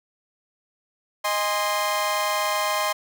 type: chord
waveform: sawtooth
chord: Ab major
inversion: second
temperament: equal with one note detuned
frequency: 622.3 / 819.2 / 1046.5 Hz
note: Eb5 / Ab5 / C6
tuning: 0 / -24 / 0 cents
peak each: -23 / -25 / -21 dBFS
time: 1.24-2.93 s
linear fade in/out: 10 ms
effects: none